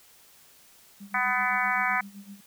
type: tone with tremolo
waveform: sine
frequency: 200 Hz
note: G3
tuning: 35 cents sharp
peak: -39 dBFS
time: 1-2.41 s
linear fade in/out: 10 ms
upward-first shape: sine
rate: 7.8 Hz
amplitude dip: 80%
type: harmonic tone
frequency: 250.1 Hz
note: B3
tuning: 22 cents sharp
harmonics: 3 / 4 / 5 / 6 / 7 / 8 / 9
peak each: -31 / -31 / -31 / -31 / -31 / -31 / -31 dBFS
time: 1.14-2.01 s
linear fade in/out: 5 ms
effects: white hiss -56 dBFS RMS until 2.46 s